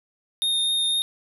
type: tone with vibrato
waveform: square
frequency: 3677 Hz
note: A#7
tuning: 24 cents flat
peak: -21 dBFS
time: 0.42-1.02 s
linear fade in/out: 0 ms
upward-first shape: triangle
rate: 4 Hz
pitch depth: 11 cents each way
effects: none